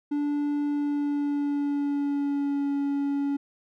triangle tone with pitch glide, 291 to 281.9 Hz, D4 to C#4, -16 to +29 cents, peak -22 dBFS, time 0.11-3.37 s, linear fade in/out 10 ms, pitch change -55 cents, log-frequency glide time 0.65-2.73 s, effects none

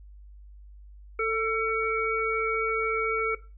sine tone cluster, 443.7 / 1343 / 2249 Hz, A4 / E6 / C#7, +14 / +32 / +24 cents, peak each -27 / -29 / -30 dBFS, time 1.19-3.35 s, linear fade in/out 5 ms, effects noise-tail reverb RT60 0.3 s tail -17 dB re dry + added 50 Hz sine -45 dBFS peak until 3.57 s

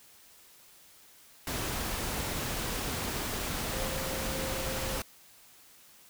sine tone in noise, 528 Hz, C5, 16 cents sharp, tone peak -39 dBFS, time 3.73-4.97 s, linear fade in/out 2 ms, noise pink, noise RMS -34 dBFS, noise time 1.47-5.02 s, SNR -8 dB, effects white hiss -57 dBFS RMS until 6.09 s

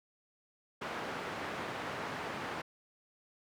white band-pass noise, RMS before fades -40 dBFS, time 0.81-2.62 s, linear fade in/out 10 ms, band 110 to 1500 Hz, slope 12 dB/octave, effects none

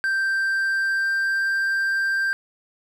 triangle tone with pitch glide, 1568 to 1578 Hz, G6 to G6, 0 to +11 cents, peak -18 dBFS, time 0.04-2.33 s, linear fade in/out 0 ms, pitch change +11 cents, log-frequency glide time 0.18-1.51 s, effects none

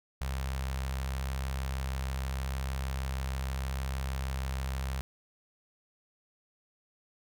sawtooth tone with notch filter, 66.4 Hz, C2, 26 cents sharp, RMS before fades -34 dBFS, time 0.21-5.01 s, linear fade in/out 0 ms, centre 310 Hz, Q 0.52, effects none

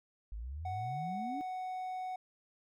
sine exponential sweep, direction up, 49.58 to 299.3 Hz, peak -39 dBFS, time 0.32-1.41 s, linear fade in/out 0 ms
triangle tone, 742 Hz, F#5, 5 cents sharp, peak -35 dBFS, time 0.65-2.16 s, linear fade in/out 5 ms
effects none

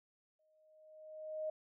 sine tone with exponential growth, 622.3 Hz, D#5, in tune, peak -35 dBFS, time 0.39-1.5 s, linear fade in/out 5 ms, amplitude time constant 240 ms, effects none

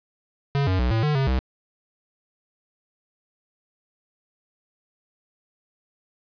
square tone with pitch steps, 140.4 / 93.2 / 61.6 / 112.2 / 150.3 / 135 / 64.5 Hz, C#3 / F#2 / B1 / A2 / D3 / C#3 / C2, +22 / +13 / -4 / +34 / +40 / -45 / -24 cents, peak -20 dBFS, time 0.55-1.39 s, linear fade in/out 0 ms, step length 120 ms, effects resampled to 11025 Hz + 9-bit

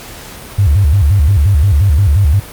sine tone with vibrato, 84.9 Hz, F2, 48 cents flat, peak -6 dBFS, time 0.58-2.4 s, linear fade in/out 10 ms, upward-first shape square, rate 5.7 Hz, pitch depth 280 cents each way, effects pink hiss -31 dBFS RMS until 2.52 s + Opus 48 kbps

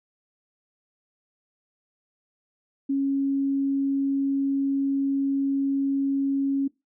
sine tone, 275.1 Hz, C#4, 13 cents flat, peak -21 dBFS, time 2.89-6.68 s, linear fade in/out 10 ms, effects noise-tail reverb RT60 0.2 s tail -20 dB re dry

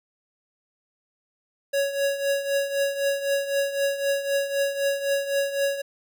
square tone with tremolo, 557 Hz, C#5, 8 cents sharp, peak -20 dBFS, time 1.73-5.82 s, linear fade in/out 10 ms, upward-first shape triangle, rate 3.9 Hz, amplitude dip 75%, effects none

